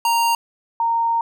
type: tone pair in turn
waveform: square / sine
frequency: 930 / 923.6 Hz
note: A#5 / A#5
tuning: -4 / -16 cents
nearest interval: unison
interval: 12 cents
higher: first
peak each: -16 dBFS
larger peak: neither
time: 0.05-0.35 / 0.8-1.21 s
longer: second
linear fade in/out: 2 ms
effects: none

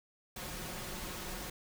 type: noise with comb filter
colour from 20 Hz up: pink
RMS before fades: -42 dBFS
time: 0.36-1.5 s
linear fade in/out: 5 ms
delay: 5.5 ms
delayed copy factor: +0.5
effects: none

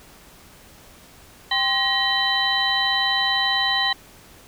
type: tone cluster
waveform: sine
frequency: 789 / 1047 / 1894 / 3081 / 3969 Hz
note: G5 / C6 / A#6 / G7 / B7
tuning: +11 / +1 / +27 / -31 / +8 cents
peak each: -27 / -29 / -23 / -25 / -23 dBFS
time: 1.51-3.93 s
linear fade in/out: 5 ms
effects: pink hiss -48 dBFS RMS until 4.47 s

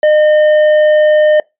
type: tone with tanh clipping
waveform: triangle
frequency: 609 Hz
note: D#5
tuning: 37 cents flat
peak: -7 dBFS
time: 0.03-1.4 s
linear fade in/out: 2 ms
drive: 12 dB
effects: noise-tail reverb RT60 0.2 s tail -24 dB re dry + resampled to 8000 Hz

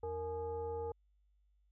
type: tone with frequency modulation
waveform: sine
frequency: 463.4 Hz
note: A#4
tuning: 10 cents flat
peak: -37 dBFS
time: 0.03-0.92 s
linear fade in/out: 5 ms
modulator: 381 Hz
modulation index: 0.82
effects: added 50 Hz sine -69 dBFS peak until 1.71 s

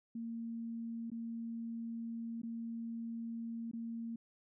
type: tone with dropouts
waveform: sine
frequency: 230 Hz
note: A#3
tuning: 23 cents flat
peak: -39 dBFS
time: 0.15-4.16 s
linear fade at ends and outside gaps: 5 ms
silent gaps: 1.102-1.116 / 2.418-2.432 / 3.714-3.733 s
effects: none

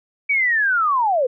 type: linear sweep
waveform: sine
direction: down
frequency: 2300 to 473.8 Hz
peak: -15 dBFS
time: 0.29-1.27 s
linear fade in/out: 10 ms
effects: none

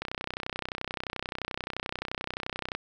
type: click train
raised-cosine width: 0.3 ms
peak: -16 dBFS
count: 87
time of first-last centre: 0.02-2.75 s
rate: 31.5 Hz
effects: none

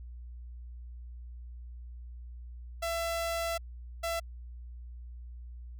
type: tone bursts at uneven times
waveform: sawtooth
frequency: 670 Hz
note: E5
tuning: 28 cents sharp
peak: -27 dBFS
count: 2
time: 2.82-3.58 / 4.03-4.2 s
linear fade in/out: 10 ms
effects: added 60 Hz sine -42 dBFS peak until 5.79 s

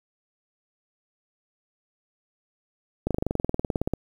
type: slowing click train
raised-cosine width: 2 ms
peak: -11 dBFS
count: 19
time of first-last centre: 3.07-3.936 s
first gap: 37 ms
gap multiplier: 1.03
effects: 8-bit

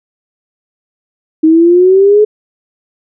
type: exponential sweep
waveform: sine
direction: up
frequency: 312.4 to 429.1 Hz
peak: -3 dBFS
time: 1.43-2.25 s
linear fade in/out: 10 ms
effects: none

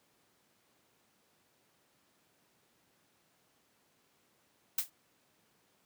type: noise with exponential decay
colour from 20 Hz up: blue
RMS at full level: -26 dBFS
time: 4.78-4.9 s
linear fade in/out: 5 ms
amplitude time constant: 25 ms
effects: pink hiss -71 dBFS RMS until 5.85 s + high-pass 150 Hz 12 dB/octave

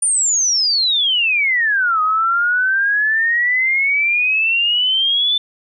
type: exponential two-way sweep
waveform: sine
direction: down then up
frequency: 9397 to 1244.5 to 3541 Hz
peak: -13 dBFS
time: 0.02-5.38 s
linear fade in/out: 5 ms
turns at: 2.01 s
effects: none

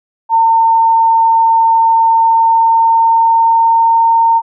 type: tone with pitch glide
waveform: sine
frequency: 907 to 914.4 Hz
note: A#5 to A#5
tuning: -48 to -34 cents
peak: -6 dBFS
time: 0.29-4.42 s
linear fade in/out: 50 ms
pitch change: +14 cents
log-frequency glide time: 2.09-4.1 s
effects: none

